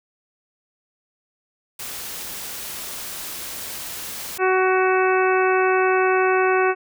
white noise, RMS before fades -32 dBFS, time 1.79-4.38 s, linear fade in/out 5 ms
harmonic tone, 374.1 Hz, F#4, 19 cents sharp, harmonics 1 / 2 / 3 / 4 / 5 / 6 / 7, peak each -18 / -23 / -24 / -24 / -30 / -31 / -29 dBFS, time 4.38-6.75 s, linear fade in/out 50 ms
effects none

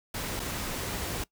pink noise with dropouts, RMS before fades -34 dBFS, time 0.14-1.24 s, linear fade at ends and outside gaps 5 ms, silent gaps 0.396-0.399 s, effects noise-tail reverb RT60 0.1 s tail -21 dB re dry

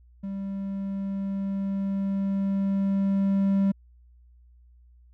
triangle tone with level ramp, 196 Hz, G3, in tune, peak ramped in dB -28 to -17 dBFS, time 0.23-3.72 s, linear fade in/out 10 ms, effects added 60 Hz sine -52 dBFS peak until 5.13 s

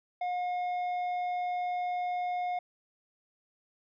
sine tone with tanh clipping, 718 Hz, F5, 48 cents sharp, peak -31 dBFS, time 0.21-2.59 s, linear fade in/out 5 ms, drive 7 dB, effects none

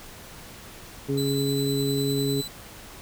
harmonic tone, 138.59 Hz, C#3, in tune, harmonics 1 / 2 / 3, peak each -27 / -27 / -27 dBFS, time 1.08-2.42 s, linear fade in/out 20 ms
sawtooth tone with tremolo, 3995 Hz, B7, 19 cents sharp, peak -27 dBFS, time 1.17-2.48 s, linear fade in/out 10 ms, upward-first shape sine, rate 9.9 Hz, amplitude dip 35%
effects pink hiss -44 dBFS RMS until 3.01 s

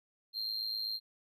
triangle tone with amplitude modulation, 4186 Hz, C8, in tune, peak -30 dBFS, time 0.33-1 s, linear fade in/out 50 ms, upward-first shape sine, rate 108 Hz, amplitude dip 70%, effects none

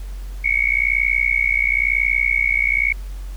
sine tone with amplitude modulation, 2217 Hz, C#7, in tune, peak -11 dBFS, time 0.44-2.93 s, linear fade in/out 10 ms, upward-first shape sine, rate 61 Hz, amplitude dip 100%, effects added 46 Hz sine -27 dBFS peak until 3.36 s + pink hiss -47 dBFS RMS until 3.36 s

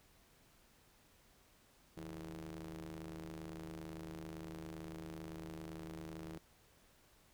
sawtooth ring-modulated tone, 77.78 Hz, D#2, in tune, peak -39 dBFS, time 1.97-6.38 s, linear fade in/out 0 ms, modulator 247 Hz, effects pink hiss -68 dBFS RMS until 7.33 s

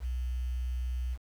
sine tone with quantisation, 62 Hz, B1, 7 cents sharp, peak -30 dBFS, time 0-1.18 s, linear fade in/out 50 ms, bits 9, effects none

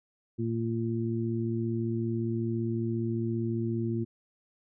harmonic tone, 114.7 Hz, A#2, 28 cents flat, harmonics 1 / 2 / 3, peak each -31 / -32 / -33 dBFS, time 0.38-4.05 s, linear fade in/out 20 ms, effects none

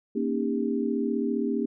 sine tone cluster, 233.4 / 272.8 / 308.1 / 400.6 Hz, A#3 / C#4 / D#4 / G4, +2 / -28 / -17 / +38 cents, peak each -28 / -30 / -32 / -30 dBFS, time 0.15-1.66 s, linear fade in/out 10 ms, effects none

